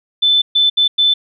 sine tone bursts at uneven times, 3520 Hz, A7, in tune, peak -9 dBFS, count 4, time 0.22-0.42 / 0.55-0.7 / 0.77-0.88 / 0.98-1.14 s, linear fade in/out 10 ms, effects none

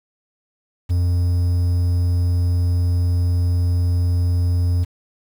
triangle tone with quantisation, 88 Hz, F2, 14 cents sharp, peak -13 dBFS, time 0.89-4.85 s, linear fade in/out 20 ms, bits 7, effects none

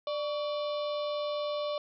harmonic tone with a mistuned harmonic, 592 Hz, D5, 14 cents sharp, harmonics 1 / 2 / 4 / 5 / 6 / 7 / 8 / 9, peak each -31 / -39 / -50 / -47 / -44 / -48 / -55 / -56 dBFS, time 0.07-1.78 s, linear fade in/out 2 ms, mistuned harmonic 2, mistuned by -77 cents, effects none

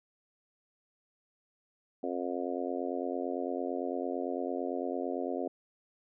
harmonic tone, 88.9 Hz, F2, 31 cents sharp, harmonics 3 / 4 / 5 / 6 / 7 / 8, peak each -37 / -38 / -39 / -40 / -40 / -41 dBFS, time 2.03-5.48 s, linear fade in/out 5 ms, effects none

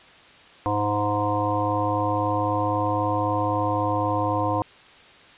harmonic tone, 103.83 Hz, G#2, in tune, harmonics 1 / 3 / 5 / 7 / 9 / 10, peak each -28 / -28 / -28 / -28 / -28 / -28 dBFS, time 0.66-4.62 s, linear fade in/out 0 ms, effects white hiss -49 dBFS RMS until 5.37 s + resampled to 8000 Hz

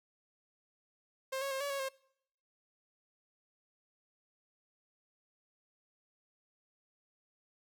sawtooth tone with pitch steps, 530 / 551 / 534 / 568 / 553 / 534 Hz, C5 / C#5 / C5 / C#5 / C#5 / C5, +22 / -11 / +35 / +42 / -4 / +35 cents, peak -31 dBFS, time 1.32-1.89 s, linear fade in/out 10 ms, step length 95 ms, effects noise-tail reverb RT60 0.7 s tail -24 dB re dry

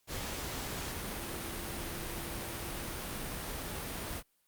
sine tone in noise, 339 Hz, E4, 49 cents sharp, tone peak -47 dBFS, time 1.15-2.96 s, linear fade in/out 50 ms, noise pink, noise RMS -39 dBFS, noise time 0.07-4.23 s, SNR -11 dB, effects white hiss -74 dBFS RMS until 4.47 s + Opus 48 kbps

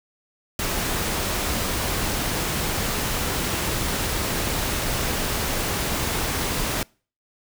pink noise, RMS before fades -25 dBFS, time 0.59-6.83 s, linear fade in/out 2 ms, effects noise-tail reverb RT60 0.4 s tail -26 dB re dry

